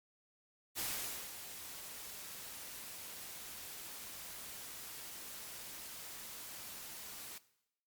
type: noise with ADSR envelope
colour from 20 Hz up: white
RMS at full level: -38 dBFS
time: 0.75-7.38 s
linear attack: 39 ms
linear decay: 500 ms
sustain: -10 dB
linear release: 3 ms
effects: noise-tail reverb RT60 0.8 s tail -18 dB re dry + MP3 96 kbps

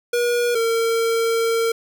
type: tone pair in turn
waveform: square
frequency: 480.4 / 457.2 Hz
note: B4 / A#4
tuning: -48 / -34 cents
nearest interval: minor second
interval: 86 cents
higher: first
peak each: -18 dBFS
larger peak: neither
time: 0.13-0.55 / 0.55-1.72 s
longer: second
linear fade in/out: 5 ms
effects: none

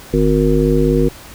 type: harmonic tone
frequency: 51.91 Hz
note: G#1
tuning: in tune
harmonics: 1 / 3 / 5 / 7 / 9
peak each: -17 / -17 / -17 / -17 / -17 dBFS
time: 0.13-1.09 s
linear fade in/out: 10 ms
effects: pink hiss -37 dBFS RMS until 1.34 s

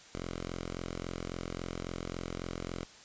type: tone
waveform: 5% pulse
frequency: 43.65 Hz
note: F1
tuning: in tune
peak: -26 dBFS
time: 0.15-2.85 s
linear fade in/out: 0 ms
effects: white hiss -54 dBFS RMS until 3.04 s + resampled to 16000 Hz

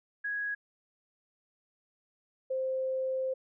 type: tone pair in turn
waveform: sine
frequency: 1661.2 / 523.2 Hz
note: G#6 / C5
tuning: 0 / 0 cents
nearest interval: octave + minor sixth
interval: 2000 cents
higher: first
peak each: -31 / -29 dBFS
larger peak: second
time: 0.24-0.55 / 2.5-3.34 s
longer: second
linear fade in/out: 10 ms
effects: none

